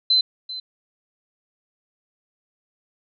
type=tone with echo; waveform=sine; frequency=4053 Hz; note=B7; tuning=44 cents sharp; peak=-14 dBFS; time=0.1-0.21 s; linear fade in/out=5 ms; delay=390 ms; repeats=1; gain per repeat=-15 dB; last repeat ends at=0.6 s; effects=none